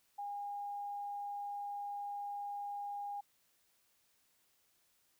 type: tone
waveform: sine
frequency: 813 Hz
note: G#5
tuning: 37 cents flat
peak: -39 dBFS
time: 0.18-3.21 s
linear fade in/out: 10 ms
effects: white hiss -74 dBFS RMS until 5.19 s